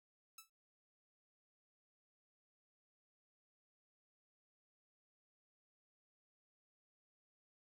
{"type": "tone with exponential decay", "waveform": "5% pulse", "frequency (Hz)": 1313, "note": "E6", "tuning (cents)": -7, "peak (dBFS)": -38, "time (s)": [0.38, 0.5], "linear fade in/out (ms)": 5, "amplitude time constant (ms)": 26, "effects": []}